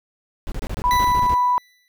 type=noise bursts; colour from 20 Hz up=brown; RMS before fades=-26 dBFS; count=12; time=0.47-1.344 s; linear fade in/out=0 ms; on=49 ms; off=26 ms
type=tone; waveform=sine; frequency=987.8 Hz; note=B5; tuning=in tune; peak=-15 dBFS; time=0.84-1.58 s; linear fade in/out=0 ms
type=tone with exponential decay; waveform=25% pulse; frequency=1981 Hz; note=B6; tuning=5 cents sharp; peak=-18 dBFS; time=0.91-1.88 s; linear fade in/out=0 ms; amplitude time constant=210 ms
effects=none